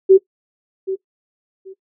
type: tone with echo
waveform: sine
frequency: 382.3 Hz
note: G4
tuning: 43 cents flat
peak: -4 dBFS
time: 0.09-0.18 s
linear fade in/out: 20 ms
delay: 780 ms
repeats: 2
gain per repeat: -14 dB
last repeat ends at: 1.74 s
effects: noise-tail reverb RT60 0.1 s tail -18 dB re dry